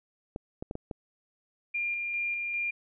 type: clicks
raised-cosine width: 2 ms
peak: -22 dBFS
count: 5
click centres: 0.361 / 0.625 / 0.711 / 0.754 / 0.912 s
type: tone with tremolo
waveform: sine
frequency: 2400 Hz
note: D7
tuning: 37 cents sharp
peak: -28 dBFS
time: 1.74-2.71 s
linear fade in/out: 10 ms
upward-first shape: square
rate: 2.5 Hz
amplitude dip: 25%
effects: none